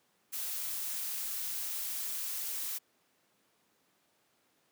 blue noise, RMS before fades -37 dBFS, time 0.32-2.79 s, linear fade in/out 20 ms, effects pink hiss -72 dBFS RMS until 4.71 s + high-pass 200 Hz 12 dB/octave

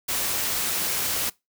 white noise, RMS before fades -26 dBFS, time 0.08-1.3 s, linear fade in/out 10 ms, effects noise-tail reverb RT60 0.2 s tail -22 dB re dry

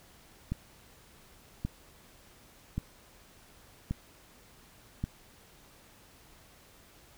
click train, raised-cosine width 5 ms, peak -19 dBFS, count 5, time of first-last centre 0.52-5.04 s, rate 0.885 Hz, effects pink hiss -58 dBFS RMS until 7.17 s

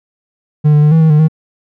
triangle tone with pitch steps, 150.2 / 148.7 / 150.5 / 161.6 / 159.1 / 150.4 / 157.3 Hz, D3 / D3 / D3 / E3 / D#3 / D3 / D#3, +39 / +22 / +43 / -34 / +39 / +42 / +19 cents, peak -3 dBFS, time 0.64-1.284 s, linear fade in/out 20 ms, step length 92 ms, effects none

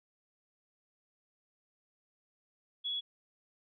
sine tone, 3370 Hz, G#7, 25 cents sharp, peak -33 dBFS, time 2.84-3.01 s, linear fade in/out 20 ms, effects none

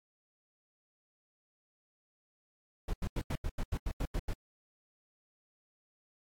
brown noise bursts, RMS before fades -33 dBFS, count 11, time 2.88-4.335 s, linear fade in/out 5 ms, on 55 ms, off 85 ms, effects AAC 64 kbps

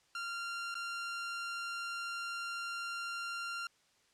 sawtooth tone with dropouts, 1386 Hz, F6, 14 cents flat, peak -34 dBFS, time 0.15-3.67 s, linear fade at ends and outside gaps 2 ms, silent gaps 0.743-0.752 s, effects white hiss -70 dBFS RMS until 4.13 s + low-pass 7000 Hz 12 dB/octave

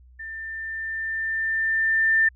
sine tone with level ramp, 1790 Hz, A6, 29 cents sharp, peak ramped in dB -33 to -15 dBFS, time 0.19-2.29 s, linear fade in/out 10 ms, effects added 62 Hz sine -48 dBFS peak until 2.35 s

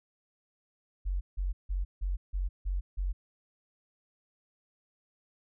sine tone bursts, 46.25 Hz, F#1, in tune, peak -28 dBFS, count 7, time 1.05-3.13 s, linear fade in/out 20 ms, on 160 ms, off 160 ms, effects none

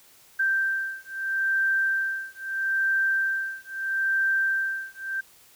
sine beating tone pair, 1568 / 1568.77 Hz, G6 / G6, 0 / +1 cents, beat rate 0.77 Hz, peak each -26 dBFS, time 0.39-5.21 s, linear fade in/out 10 ms, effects white hiss -55 dBFS RMS until 5.55 s

